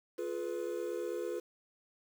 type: chord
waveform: triangle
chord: F diminished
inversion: none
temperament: equal with one note detuned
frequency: 349.2 / 424.8 / 493.9 Hz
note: F4 / Ab4 / Cb5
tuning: 0 / +39 / 0 cents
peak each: -37 / -38 / -37 dBFS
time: 0.18-1.4 s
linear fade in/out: 10 ms
effects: 9-bit